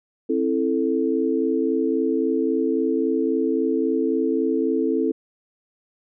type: chord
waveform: sine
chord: A minor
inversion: first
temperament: equal with one note detuned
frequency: 265.9 / 329.6 / 440 Hz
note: C4 / E4 / A4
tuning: +28 / 0 / 0 cents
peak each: -23 dBFS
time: 0.29-5.12 s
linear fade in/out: 10 ms
effects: none